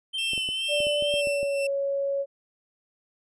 triangle tone with vibrato, 3105 Hz, G7, 17 cents flat, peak -26 dBFS, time 0.13-1.22 s, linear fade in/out 20 ms, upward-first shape sine, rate 2.2 Hz, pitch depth 46 cents each way
40% pulse tone with tremolo, 2680 Hz, E7, 28 cents sharp, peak -27 dBFS, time 0.18-1.67 s, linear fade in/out 5 ms, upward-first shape sine, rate 2.1 Hz, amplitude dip 65%
clicks, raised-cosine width 2 ms, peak -26 dBFS, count 9, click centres 0.334 / 0.378 / 0.489 / 0.804 / 0.869 / 1.024 / 1.14 / 1.272 / 1.43 s
sine tone with pitch glide, 587 to 555.7 Hz, D5 to C#5, -1 to +4 cents, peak -24 dBFS, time 0.68-2.26 s, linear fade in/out 50 ms, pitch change -95 cents, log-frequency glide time 0.98-1.64 s
effects resampled to 24000 Hz

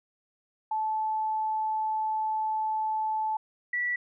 sine tone pair in turn, 870 / 1953.1 Hz, A5 / B6, -20 / -20 cents, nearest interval octave + major second, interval 1400 cents, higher second, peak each -26 dBFS, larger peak neither, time 0.71-3.37 / 3.73-3.96 s, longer first, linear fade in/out 5 ms, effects none

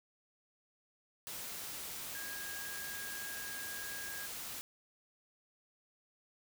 sine tone in noise, 1635 Hz, G#6, 28 cents flat, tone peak -45 dBFS, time 2.15-4.26 s, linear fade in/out 0 ms, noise white, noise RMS -44 dBFS, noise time 1.27-4.61 s, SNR -4 dB, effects none

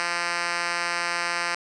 5% pulse tone with band-pass filter, 172.8 Hz, F3, 18 cents flat, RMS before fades -27 dBFS, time 0-1.55 s, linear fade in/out 0 ms, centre 3000 Hz, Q 0.57, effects resampled to 22050 Hz

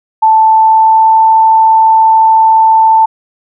sine tone with pitch glide, 880 to 887.1 Hz, A5 to A5, 0 to +14 cents, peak -3 dBFS, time 0.22-3.06 s, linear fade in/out 10 ms, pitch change +14 cents, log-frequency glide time 0.41-1.24 s, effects none

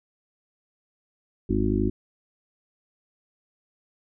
harmonic tone, 51.91 Hz, G#1, in tune, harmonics 1 / 2 / 4 / 5 / 6 / 7, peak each -28 / -28 / -28 / -28 / -28 / -28 dBFS, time 1.49-1.9 s, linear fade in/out 10 ms, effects none

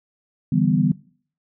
sine chord, E minor seventh, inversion third, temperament equal, 146.83 / 164.81 / 196 / 246.9 Hz, D3 / E3 / G3 / B3, 0 / 0 / 0 / 0 cents, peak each -21 dBFS, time 0.52-0.92 s, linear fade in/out 5 ms, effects noise-tail reverb RT60 0.5 s tail -21 dB re dry

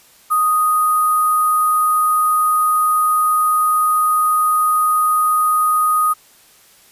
sine tone with sample-and-hold, 1244.5 Hz, D#6, in tune, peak -12 dBFS, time 0.3-6.14 s, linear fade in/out 20 ms, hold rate 11025 Hz, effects white hiss -49 dBFS RMS until 6.91 s + resampled to 32000 Hz

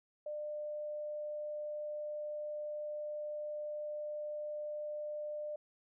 sine tone, 599 Hz, D5, 34 cents sharp, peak -38 dBFS, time 0.26-5.56 s, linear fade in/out 5 ms, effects none

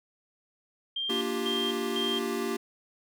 sine tone with tremolo, 3182 Hz, G7, 25 cents sharp, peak -29 dBFS, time 0.96-2.19 s, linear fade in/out 5 ms, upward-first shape square, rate 2 Hz, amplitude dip 80%
square chord, G minor seventh, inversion first, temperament equal, 233.1 / 293.7 / 349.2 / 392 Hz, Bb3 / D4 / F4 / G4, 0 / 0 / 0 / 0 cents, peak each -35 / -39 / -36 / -33 dBFS, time 1.09-2.57 s, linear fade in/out 10 ms
effects none

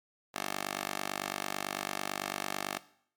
10% pulse tone with high-pass filter, 49 Hz, G1, in tune, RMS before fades -37 dBFS, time 0.34-2.79 s, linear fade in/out 10 ms, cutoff 600 Hz, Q 0.6, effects noise-tail reverb RT60 0.6 s tail -17 dB re dry + MP3 96 kbps

